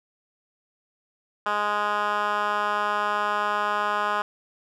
10% pulse tone with band-pass filter, 207.7 Hz, G#3, in tune, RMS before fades -25 dBFS, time 1.46-4.22 s, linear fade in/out 2 ms, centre 1300 Hz, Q 1.8, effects none

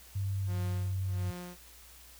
sine tone with pitch glide, 98.1 to 95.2 Hz, G2 to F#2, +2 to +50 cents, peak -30 dBFS, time 0.15-1.31 s, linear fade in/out 10 ms, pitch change -52 cents, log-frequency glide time 0.32-0.98 s
sawtooth tone with tremolo, 177.9 Hz, F3, 32 cents sharp, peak -36 dBFS, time 0.46-1.57 s, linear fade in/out 50 ms, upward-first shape sine, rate 1.4 Hz, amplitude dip 95%
effects added 60 Hz sine -57 dBFS peak until 2.19 s + white hiss -55 dBFS RMS until 2.19 s

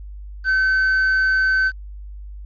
triangle tone with quantisation, 1532 Hz, G6, 40 cents flat, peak -13 dBFS, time 0.44-1.72 s, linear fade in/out 50 ms, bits 7, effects added 50 Hz sine -32 dBFS peak until 2.45 s + resampled to 11025 Hz

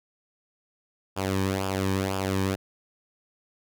sawtooth tone with flanger, 96 Hz, G2, 36 cents flat, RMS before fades -27 dBFS, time 1.16-2.56 s, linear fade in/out 20 ms, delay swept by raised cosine 0.49 to 1.49 ms, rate 2 Hz, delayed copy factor -0.7, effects none

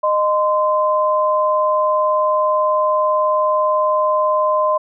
sine tone pair together, 614.8 / 1033 Hz, D#5 / C6, -21 / -22 cents, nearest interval major sixth, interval 899 cents, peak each -16 dBFS, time 0.03-4.78 s, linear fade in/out 10 ms, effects none

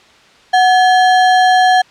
sine tone with sample-and-hold, 740 Hz, F#5, in tune, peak -6 dBFS, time 0.53-1.82 s, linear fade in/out 10 ms, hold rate 2450 Hz, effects white hiss -45 dBFS RMS until 1.9 s + low-pass 4000 Hz 12 dB/octave

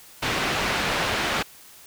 white low-pass noise, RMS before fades -25 dBFS, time 0.22-1.43 s, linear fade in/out 10 ms, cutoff 2600 Hz, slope 12 dB/octave, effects white hiss -48 dBFS RMS until 1.86 s

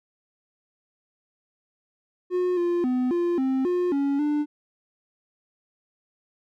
triangle tone with pitch steps, 361.2 / 348.2 / 252.2 / 347.3 / 263.7 / 356.9 / 279.9 / 296.3 Hz, F#4 / F4 / B3 / F4 / C4 / F4 / C#4 / D4, -42 / -5 / +36 / -10 / +14 / +38 / +17 / +15 cents, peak -19 dBFS, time 2.3-4.46 s, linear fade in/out 50 ms, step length 270 ms, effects none

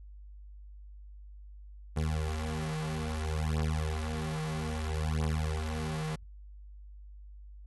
25% pulse beating tone pair, 77.78 / 78.39 Hz, D#2 / D#2, 0 / +13 cents, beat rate 0.61 Hz, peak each -30 dBFS, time 1.96-6.16 s, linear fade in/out 10 ms, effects added 50 Hz sine -46 dBFS peak until 7.66 s + AAC 32 kbps

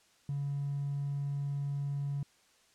triangle tone with hard clipping, 141.4 Hz, C#3, 35 cents sharp, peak -32 dBFS, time 0.29-2.23 s, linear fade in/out 2 ms, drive 3 dB, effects white hiss -66 dBFS RMS until 2.74 s + low-pass 8000 Hz 12 dB/octave

